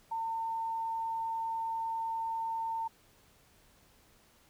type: tone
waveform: sine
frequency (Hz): 905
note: A5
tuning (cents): +48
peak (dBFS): -32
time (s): 0.11-2.88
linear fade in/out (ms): 10
effects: pink hiss -64 dBFS RMS until 4.49 s